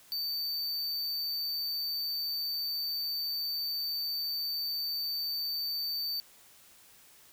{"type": "tone", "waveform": "square", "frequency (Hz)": 4577, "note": "D8", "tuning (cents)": -45, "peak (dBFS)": -32, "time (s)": [0.12, 6.2], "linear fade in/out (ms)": 0, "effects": ["white hiss -58 dBFS RMS until 7.32 s"]}